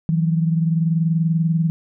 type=tone pair together; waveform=sine; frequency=162.18 / 182.6 Hz; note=E3 / F#3; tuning=-28 / -23 cents; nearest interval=major second; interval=205 cents; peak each=-16 / -24 dBFS; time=0.09-1.7 s; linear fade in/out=0 ms; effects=none